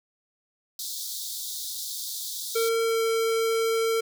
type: high-pass noise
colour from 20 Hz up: pink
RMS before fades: -34 dBFS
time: 0.79-2.69 s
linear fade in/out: 2 ms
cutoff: 3500 Hz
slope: 96 dB/octave
type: tone with pitch glide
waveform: square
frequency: 455.9 to 452.2 Hz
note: A#4 to A4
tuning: -39 to +47 cents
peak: -23 dBFS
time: 2.55-4.01 s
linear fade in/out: 10 ms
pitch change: -14 cents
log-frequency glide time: 2.82-3 s
effects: none